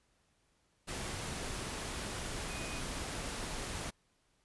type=tone in noise; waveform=sine; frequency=2489 Hz; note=D#7; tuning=in tune; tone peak=-47 dBFS; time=2.49-2.81 s; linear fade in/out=20 ms; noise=pink; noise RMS=-40 dBFS; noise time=0.87-3.91 s; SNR=-10 dB; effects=pink hiss -74 dBFS RMS until 4.44 s + resampled to 24000 Hz